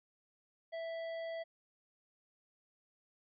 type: harmonic tone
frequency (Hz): 659.3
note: E5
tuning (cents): 0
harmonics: 1 / 3 / 5 / 7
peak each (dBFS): -39 / -50 / -57 / -63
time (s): 0.72-1.44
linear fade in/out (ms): 20
effects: none